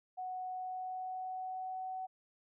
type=tone with pitch glide; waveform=sine; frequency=740 to 750.3 Hz; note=F#5 to F#5; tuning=0 to +24 cents; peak=-38 dBFS; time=0.17-2.07 s; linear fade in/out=20 ms; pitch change=+24 cents; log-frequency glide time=0.49-1.92 s; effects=none